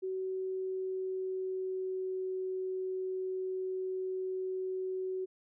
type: tone with pitch glide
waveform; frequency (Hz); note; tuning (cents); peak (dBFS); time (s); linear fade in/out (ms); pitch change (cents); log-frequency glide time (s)
sine; 376.7 to 374.3; F#4 to F#4; +31 to +20; -33; 0.02-5.26; 20; -11; 0.54-2.36
effects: none